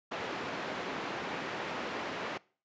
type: band-pass noise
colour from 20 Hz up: pink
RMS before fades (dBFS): -38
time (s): 0.11-2.38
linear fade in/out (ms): 10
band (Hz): 280 to 2600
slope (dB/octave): 12
effects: noise-tail reverb RT60 0.4 s tail -22 dB re dry + resampled to 16000 Hz